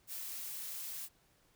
blue noise, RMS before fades -43 dBFS, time 0.07-1.09 s, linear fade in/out 50 ms, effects pink hiss -70 dBFS RMS until 1.55 s

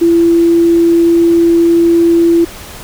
sine tone, 337.3 Hz, E4, 40 cents sharp, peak -5 dBFS, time 0.01-2.45 s, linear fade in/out 10 ms, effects pink hiss -30 dBFS RMS until 2.83 s

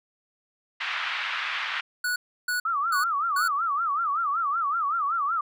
pink band-pass noise, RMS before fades -30 dBFS, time 0.8-1.81 s, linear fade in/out 10 ms, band 1200 to 3200 Hz, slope 24 dB/octave
square tone bursts, 1470 Hz, F#6, 12 cents flat, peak -25 dBFS, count 4, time 2.04-3.48 s, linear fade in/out 5 ms, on 120 ms, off 320 ms
sine tone with vibrato, 1242 Hz, D#6, 3 cents flat, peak -23 dBFS, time 2.65-5.41 s, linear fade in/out 5 ms, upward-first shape sine, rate 5.3 Hz, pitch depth 190 cents each way
effects none

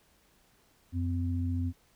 sine tone pair together, 90 / 255.4 Hz, F#2 / C4, -47 / -42 cents, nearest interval octave + tritone, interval 1805 cents, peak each -29 / -34 dBFS, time 0.92-1.73 s, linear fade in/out 50 ms, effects pink hiss -66 dBFS RMS until 1.95 s

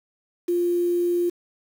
sine tone with quantisation, 349.2 Hz, F4, in tune, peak -19 dBFS, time 0.48-1.3 s, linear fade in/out 10 ms, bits 7, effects none

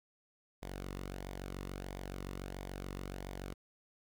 sawtooth tone with flanger, 47 Hz, F#1, 28 cents sharp, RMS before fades -44 dBFS, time 0.62-3.54 s, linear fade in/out 10 ms, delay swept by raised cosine 0.71 to 1.31 ms, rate 1.5 Hz, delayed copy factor -0.5, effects 11-bit

